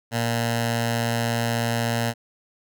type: tone with notch filter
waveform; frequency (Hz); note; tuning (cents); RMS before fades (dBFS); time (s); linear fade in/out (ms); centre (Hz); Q
10% pulse; 116.54; A#2; 0; -24; 0.11-2.14; 50; 370; 1.2
effects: none

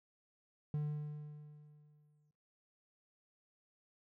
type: tone with exponential decay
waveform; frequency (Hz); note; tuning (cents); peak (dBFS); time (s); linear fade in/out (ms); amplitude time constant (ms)
triangle; 149.3; D3; +29; -31; 0.74-2.31; 2; 340
effects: noise-tail reverb RT60 0.8 s tail -18 dB re dry

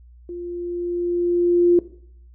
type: tone with level ramp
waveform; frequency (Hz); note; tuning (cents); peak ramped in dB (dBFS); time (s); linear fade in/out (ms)
sine; 349.2; F4; 0; -29 to -10; 0.29-1.79; 2
effects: noise-tail reverb RT60 0.6 s tail -17 dB re dry + added 60 Hz sine -44 dBFS peak until 2.34 s

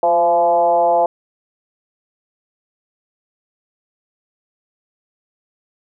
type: tone with frequency modulation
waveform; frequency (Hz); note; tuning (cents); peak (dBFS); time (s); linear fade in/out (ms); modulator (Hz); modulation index
sine; 685; F5; -34; -11; 0.03-1.06; 2; 168; 1.1
effects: none

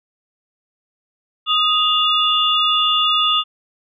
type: tone cluster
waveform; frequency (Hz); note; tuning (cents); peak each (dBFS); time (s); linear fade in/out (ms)
sine; 1244 / 2829 / 3469; D#6 / F7 / A7; -1 / +22 / -25; -18; 1.46-3.44; 50
effects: none

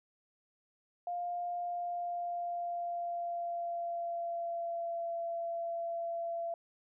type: tone with pitch glide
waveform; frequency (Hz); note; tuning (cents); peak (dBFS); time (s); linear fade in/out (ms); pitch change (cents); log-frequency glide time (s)
sine; 703 to 677.1; F5 to E5; +11 to +46; -34; 1.07-6.54; 2; -65; 1.56-5.17
effects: none

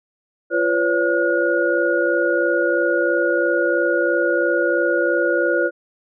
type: tone cluster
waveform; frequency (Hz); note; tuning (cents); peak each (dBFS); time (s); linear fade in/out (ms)
sine; 344.6 / 503 / 566 / 1441; F4 / B4 / C#5 / F#6; -23 / +32 / +36 / -46; -21; 0.5-5.71; 50
effects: none

